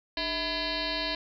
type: tone with frequency modulation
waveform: sine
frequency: 2381 Hz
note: D7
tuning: 23 cents sharp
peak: -28 dBFS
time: 0.17-1.15 s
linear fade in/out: 2 ms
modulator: 347 Hz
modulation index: 6.3
effects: 11-bit